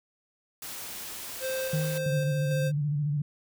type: noise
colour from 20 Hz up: white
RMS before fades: -39 dBFS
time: 0.62-1.98 s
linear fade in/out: 2 ms
type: tone with tremolo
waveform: square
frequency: 523.3 Hz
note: C5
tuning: in tune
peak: -30 dBFS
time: 1.4-2.72 s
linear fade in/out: 50 ms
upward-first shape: square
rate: 1.8 Hz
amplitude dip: 30%
type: tone with exponential decay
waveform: triangle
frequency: 155.1 Hz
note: D#3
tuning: 5 cents flat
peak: -22 dBFS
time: 1.73-2.98 s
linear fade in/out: 5 ms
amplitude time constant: 270 ms
type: tone with vibrato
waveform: sine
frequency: 146.83 Hz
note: D3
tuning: in tune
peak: -25 dBFS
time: 2.06-3.22 s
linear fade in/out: 5 ms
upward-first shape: square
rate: 14 Hz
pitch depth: 48 cents each way
effects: none